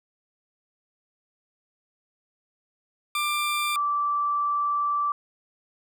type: tone pair in turn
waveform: 20% pulse / sine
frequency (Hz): 1187 / 1165.3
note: D6 / D6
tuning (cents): +18 / -14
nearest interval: unison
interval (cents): 32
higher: first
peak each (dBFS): -19 / -22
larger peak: first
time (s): 3.15-3.76 / 3.76-5.12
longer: second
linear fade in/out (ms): 2
effects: none